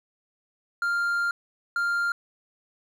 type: tone pair in turn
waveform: triangle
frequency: 1396.9 / 1396.9 Hz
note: F6 / F6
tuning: 0 / 0 cents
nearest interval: unison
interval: 0 cents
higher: neither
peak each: -21 dBFS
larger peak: neither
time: 0.82-1.31 / 1.76-2.12 s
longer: first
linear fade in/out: 2 ms
effects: none